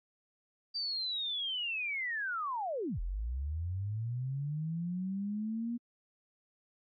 sine linear two-way sweep, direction down then up, 4699 to 39.08 to 240.1 Hz, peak -33 dBFS, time 0.74-5.78 s, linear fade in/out 20 ms, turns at 3 s, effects AAC 48 kbps

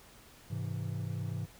triangle chord, Ab augmented, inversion none, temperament equal with one note detuned, 103.83 / 131.8 / 164.81 Hz, Ab2 / C3 / E3, 0 / +13 / 0 cents, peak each -35 / -37 / -38 dBFS, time 0.5-1.46 s, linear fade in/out 10 ms, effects pink hiss -57 dBFS RMS until 1.59 s

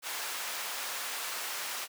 pink high-pass noise, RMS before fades -37 dBFS, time 0.02-1.88 s, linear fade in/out 50 ms, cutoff 940 Hz, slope 12 dB/octave, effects none

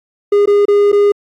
triangle tone with dropouts, 408.4 Hz, G#4, 29 cents flat, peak -5 dBFS, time 0.32-1.12 s, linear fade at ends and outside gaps 5 ms, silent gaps 0.458-0.474 / 0.654-0.682 / 0.919-0.927 s, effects AAC 64 kbps

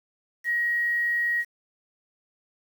sine tone with quantisation, 1895 Hz, A#6, 28 cents sharp, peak -22 dBFS, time 0.44-1.45 s, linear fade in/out 50 ms, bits 8, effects none

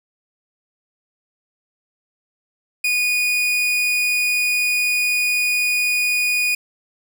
40% pulse tone, 2464 Hz, D#7, 17 cents flat, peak -16 dBFS, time 2.84-6.55 s, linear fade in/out 5 ms, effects 8-bit

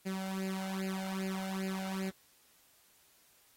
sawtooth tone with flanger, 190.7 Hz, G3, 47 cents flat, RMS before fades -37 dBFS, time 0.05-2.11 s, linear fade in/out 20 ms, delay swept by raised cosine 0.42 to 1.42 ms, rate 2.5 Hz, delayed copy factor +0.65, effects white hiss -66 dBFS RMS until 3.56 s + AAC 48 kbps

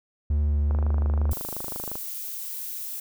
triangle tone with vibrato, 73.4 Hz, D2, in tune, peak -18 dBFS, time 0.3-1.33 s, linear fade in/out 5 ms, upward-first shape sine, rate 2.3 Hz, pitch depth 13 cents each way
click train, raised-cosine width 1 ms, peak -21 dBFS, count 33, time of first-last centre 0.71-1.955 s, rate 25.7 Hz
violet noise, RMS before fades -34 dBFS, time 1.31-3 s, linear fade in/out 5 ms
effects none

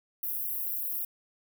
pink high-pass noise, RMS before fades -33 dBFS, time 0.23-1.05 s, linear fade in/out 2 ms, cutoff 12000 Hz, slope 48 dB/octave, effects none

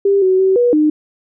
sine tone with pitch steps, 397.2 / 374.7 / 381 / 484.6 / 304.5 Hz, G4 / F#4 / G4 / B4 / D#4, +23 / +22 / -49 / -33 / -37 cents, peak -9 dBFS, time 0.05-0.9 s, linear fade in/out 5 ms, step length 170 ms, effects none

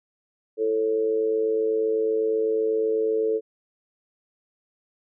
sine tone with amplitude modulation, 441.1 Hz, A4, 4 cents sharp, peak -17 dBFS, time 0.57-3.41 s, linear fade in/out 50 ms, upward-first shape sine, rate 108 Hz, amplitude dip 70%, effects none

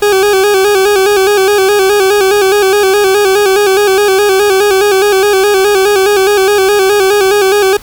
40% pulse tone with vibrato, 397.1 Hz, G4, 22 cents sharp, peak -5 dBFS, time 0.02-7.77 s, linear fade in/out 5 ms, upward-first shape square, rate 4.8 Hz, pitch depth 67 cents each way, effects pink hiss -34 dBFS RMS until 7.82 s

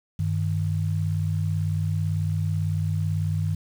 sine tone pair together, 97.49 / 155.56 Hz, G2 / D#3, -9 / 0 cents, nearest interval minor sixth, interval 809 cents, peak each -24 / -26 dBFS, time 0.19-3.55 s, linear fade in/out 5 ms, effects 8-bit

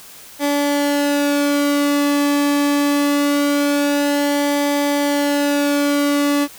sawtooth tone with flanger, 287.4 Hz, D4, 37 cents flat, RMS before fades -17 dBFS, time 0.39-6.48 s, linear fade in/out 50 ms, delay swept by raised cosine 0.73 to 1.4 ms, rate 0.23 Hz, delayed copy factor -0.55, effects white hiss -40 dBFS RMS until 6.58 s

